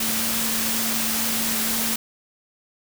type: tone in noise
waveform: sine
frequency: 224.5 Hz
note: A3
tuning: 35 cents sharp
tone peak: -30 dBFS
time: 0-1.96 s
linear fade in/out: 5 ms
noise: white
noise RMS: -24 dBFS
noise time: 0-1.96 s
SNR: -9 dB
effects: none